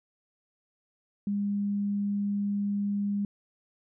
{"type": "tone", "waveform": "sine", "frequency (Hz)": 202.6, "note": "G#3", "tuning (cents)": -43, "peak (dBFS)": -26, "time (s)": [1.27, 3.25], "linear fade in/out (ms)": 2, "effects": []}